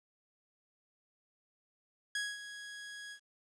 sawtooth tone with ADSR envelope, 1661.2 Hz, G#6, in tune, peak -29 dBFS, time 2.15-3.2 s, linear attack 3 ms, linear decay 220 ms, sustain -12 dB, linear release 81 ms, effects resampled to 22050 Hz + 11-bit

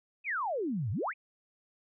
sine exponential two-way sweep, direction down then up, 2637 to 92.5 to 2637 Hz, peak -30 dBFS, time 0.24-1.14 s, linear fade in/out 50 ms, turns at 0.91 s, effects none

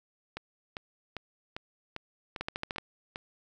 two click trains, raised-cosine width 0.3 ms, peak -21 / -17 dBFS, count 8 / 6, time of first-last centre 0.37-3.159 / 2.41-2.783 s, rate 2.51 / 13.4 Hz, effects none

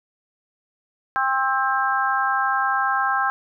harmonic tone with a mistuned harmonic, 265.7 Hz, C4, 27 cents sharp, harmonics 3 / 4 / 5 / 6, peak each -24 / -24 / -24 / -24 dBFS, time 1.16-3.3 s, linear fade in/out 0 ms, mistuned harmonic 5, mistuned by -19 cents, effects none

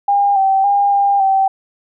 sine tone with pitch steps, 806 / 774 / 806 / 801 / 774 Hz, G5 / G5 / G5 / G5 / G5, +48 / -22 / +48 / +37 / -22 cents, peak -10 dBFS, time 0.08-1.48 s, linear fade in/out 5 ms, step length 280 ms, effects none

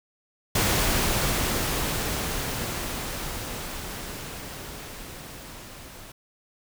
pink noise with level ramp, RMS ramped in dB -22 to -44 dBFS, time 0.55-6.12 s, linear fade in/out 5 ms, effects none

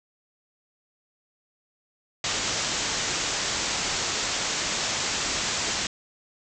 white low-pass noise, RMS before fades -28 dBFS, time 2.24-5.87 s, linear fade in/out 2 ms, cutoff 7600 Hz, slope 96 dB/octave, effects none

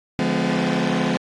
sawtooth chord, D diminished seventh, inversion none, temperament just, 146.83 / 176.2 / 211.4 / 253.7 Hz, D3 / F3 / Ab3 / Cb4, 0 / +16 / +31 / +47 cents, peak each -25 / -20 / -20 / -19 dBFS, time 0.19-1.17 s, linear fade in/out 0 ms, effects low-pass 5000 Hz 12 dB/octave + AAC 32 kbps

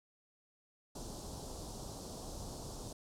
pink band-stop noise, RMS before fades -45 dBFS, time 0.95-2.93 s, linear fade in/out 5 ms, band 960 to 4400 Hz, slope 24 dB/octave, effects low-pass 9000 Hz 12 dB/octave

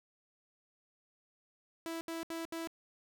sawtooth tone bursts, 329.6 Hz, E4, in tune, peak -34 dBFS, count 4, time 1.86-2.673 s, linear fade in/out 0 ms, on 150 ms, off 71 ms, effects none

